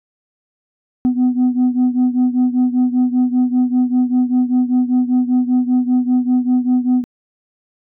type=beating tone pair; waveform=sine; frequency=249.2 / 254.3 Hz; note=B3 / C4; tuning=+16 / -49 cents; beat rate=5.1 Hz; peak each=-12 / -15 dBFS; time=1.05-7.04 s; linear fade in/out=0 ms; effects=tanh soft clip ceiling -9 dBFS